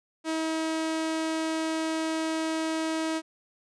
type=tone; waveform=sawtooth; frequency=320 Hz; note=D#4; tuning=49 cents sharp; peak=-23 dBFS; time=0.24-3.22 s; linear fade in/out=50 ms; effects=resampled to 22050 Hz

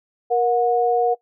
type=tone pair together; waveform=sine; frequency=471.9 / 727 Hz; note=A#4 / F#5; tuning=+21 / -31 cents; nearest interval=perfect fifth; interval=748 cents; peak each=-18 dBFS; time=0.3-1.15 s; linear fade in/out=20 ms; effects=noise-tail reverb RT60 0.1 s tail -19 dB re dry

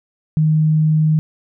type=tone; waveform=sine; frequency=155.56 Hz; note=D#3; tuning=in tune; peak=-11 dBFS; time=0.37-1.19 s; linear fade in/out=0 ms; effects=none

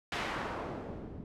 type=noise with low-pass filter sweep; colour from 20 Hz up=white; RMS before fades=-39 dBFS; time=0.12-1.24 s; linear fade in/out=2 ms; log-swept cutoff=2500 to 220 Hz; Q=0.82; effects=none

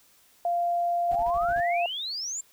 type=tone; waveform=sine; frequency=694 Hz; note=F5; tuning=11 cents flat; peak=-23 dBFS; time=0.45-1.86 s; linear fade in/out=2 ms
type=exponential sweep; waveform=sine; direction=up; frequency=694 to 7459 Hz; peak=-30 dBFS; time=1.09-2.41 s; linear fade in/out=5 ms
type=noise bursts; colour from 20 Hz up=brown; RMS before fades=-40 dBFS; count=7; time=1.11-1.605 s; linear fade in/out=2 ms; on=45 ms; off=30 ms
effects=white hiss -60 dBFS RMS until 2.52 s

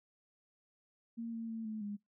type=tone with pitch steps; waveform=sine; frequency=230.6 / 227.7 / 225 / 217 / 205.2 Hz; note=A#3 / A#3 / A3 / A3 / G#3; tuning=-19 / -40 / +39 / -24 / -21 cents; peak=-38 dBFS; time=1.17-1.97 s; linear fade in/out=20 ms; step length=160 ms; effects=noise-tail reverb RT60 0.2 s tail -26 dB re dry

